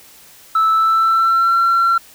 sine tone with pitch glide, 1313 to 1360.9 Hz, E6 to F6, -7 to -45 cents, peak -9 dBFS, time 0.55-1.98 s, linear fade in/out 5 ms, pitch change +62 cents, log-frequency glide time 0.72-1.56 s, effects tanh soft clip ceiling -9 dBFS + white hiss -44 dBFS RMS until 2.14 s

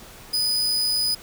40% pulse tone, 4978 Hz, D#8, in tune, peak -19 dBFS, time 0.33-1.15 s, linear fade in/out 10 ms, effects pink hiss -44 dBFS RMS until 1.22 s

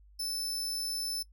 sawtooth tone, 5274 Hz, E8, in tune, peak -30 dBFS, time 0.19-1.23 s, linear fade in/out 10 ms, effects noise-tail reverb RT60 0.1 s tail -20 dB re dry + added 50 Hz sine -55 dBFS peak until 1.32 s

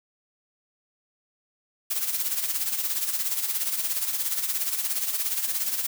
blue noise with tremolo, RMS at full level -25 dBFS, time 1.9-5.87 s, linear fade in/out 10 ms, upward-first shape sine, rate 17 Hz, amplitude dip 60%, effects none

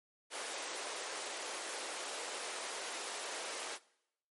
pink high-pass noise, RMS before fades -42 dBFS, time 0.3-3.79 s, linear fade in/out 50 ms, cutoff 410 Hz, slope 24 dB/octave, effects noise-tail reverb RT60 0.8 s tail -21 dB re dry + MP3 48 kbps

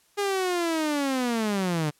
sawtooth linear sweep, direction down, 410.8 to 145.3 Hz, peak -20 dBFS, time 0.17-1.91 s, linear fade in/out 20 ms, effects white hiss -63 dBFS RMS until 1.99 s + low-pass 12000 Hz 12 dB/octave

